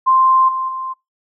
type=tone with level steps; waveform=sine; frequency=1046.5 Hz; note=C6; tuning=in tune; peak=-9 / -18 / -22 dBFS; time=0.06-0.94 s; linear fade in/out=20 ms; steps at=0.48 / 0.68 s; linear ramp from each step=10 ms; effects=noise-tail reverb RT60 0.2 s tail -24 dB re dry

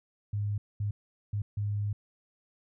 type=tone bursts at uneven times; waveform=sine; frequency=103.1 Hz; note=G#2; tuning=12 cents flat; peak=-28 dBFS; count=4; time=0.33-0.58 / 0.8-0.91 / 1.33-1.42 / 1.57-1.93 s; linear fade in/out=5 ms; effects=none

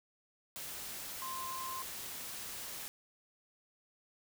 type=tone in noise; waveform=sine; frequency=1046.5 Hz; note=C6; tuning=in tune; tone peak=-40 dBFS; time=1.22-1.82 s; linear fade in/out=0 ms; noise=white; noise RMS=-44 dBFS; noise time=0.56-2.88 s; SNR=+1 dB; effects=none

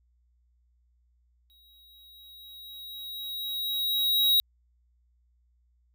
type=tone with exponential growth; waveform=square; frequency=3826 Hz; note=A#7; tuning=44 cents sharp; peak=-19 dBFS; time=1.5-4.4 s; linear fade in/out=0 ms; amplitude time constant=630 ms; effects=added 60 Hz sine -64 dBFS peak until 5.94 s

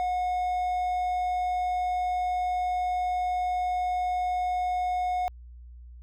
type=tone; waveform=triangle; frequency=726 Hz; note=F#5; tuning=33 cents flat; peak=-23 dBFS; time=0-5.28 s; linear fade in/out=0 ms; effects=added 60 Hz sine -43 dBFS peak until 6.02 s

